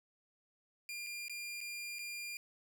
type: tone with dropouts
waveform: sawtooth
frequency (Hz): 2400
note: D7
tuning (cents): +37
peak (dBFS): -38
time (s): 0.89-2.37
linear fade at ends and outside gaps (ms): 1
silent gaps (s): 1.065-1.068 / 1.282-1.296 / 1.606-1.612 / 1.986-1.991
effects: none